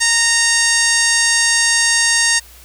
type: harmonic tone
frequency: 925 Hz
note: A#5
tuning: 14 cents flat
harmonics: 1 / 2 / 3 / 4 / 5 / 6 / 7 / 8 / 9 / 10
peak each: -28 / -16 / -25 / -25 / -20 / -21 / -19 / -26 / -21 / -23 dBFS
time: 0-2.4 s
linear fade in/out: 20 ms
effects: added 60 Hz sine -43 dBFS peak until 2.64 s + white hiss -43 dBFS RMS until 2.64 s